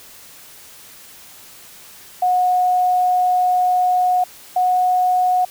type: tone pair in turn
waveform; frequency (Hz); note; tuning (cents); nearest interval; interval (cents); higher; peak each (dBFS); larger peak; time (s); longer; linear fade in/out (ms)
sine; 728 / 730.8; F#5 / F#5; -28 / -22; unison; 6; second; -13; neither; 2.22-4.24 / 4.56-5.45; first; 5
effects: white hiss -42 dBFS RMS until 5.5 s